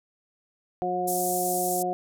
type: harmonic tone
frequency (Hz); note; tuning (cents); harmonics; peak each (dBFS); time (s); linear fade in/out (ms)
180.6; F#3; -42; 1 / 2 / 3 / 4; -36 / -30 / -34 / -27; 0.82-1.93; 0
type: band-pass noise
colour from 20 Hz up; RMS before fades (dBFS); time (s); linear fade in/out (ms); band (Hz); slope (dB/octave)
white; -32; 1.07-1.83; 10; 6900 to 13000; 24
effects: none